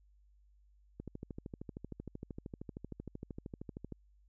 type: click train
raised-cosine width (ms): 3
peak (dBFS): -30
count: 39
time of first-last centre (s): 1-3.923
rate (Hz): 13
effects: added 50 Hz sine -63 dBFS peak until 4.28 s